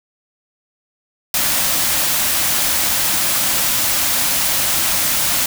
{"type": "band-stop noise", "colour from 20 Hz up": "white", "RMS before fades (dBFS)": -17, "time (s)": [1.34, 5.46], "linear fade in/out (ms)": 2, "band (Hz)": [350, 490], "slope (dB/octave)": 96, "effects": []}